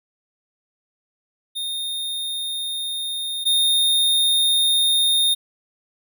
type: tone pair in turn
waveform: square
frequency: 3668 / 3668 Hz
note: A#7 / A#7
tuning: -29 / -29 cents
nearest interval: unison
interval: 0 cents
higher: neither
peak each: -25 / -16 dBFS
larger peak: second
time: 1.55-3.45 / 3.45-5.35 s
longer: neither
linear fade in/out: 20 ms
effects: none